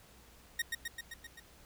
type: tone with echo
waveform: sawtooth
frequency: 1864.7 Hz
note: A#6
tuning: in tune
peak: -27 dBFS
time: 0.59-0.62 s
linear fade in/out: 5 ms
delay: 130 ms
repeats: 6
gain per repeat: -3 dB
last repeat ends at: 1.4 s
effects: added 60 Hz sine -62 dBFS peak until 1.65 s + pink hiss -60 dBFS RMS until 1.65 s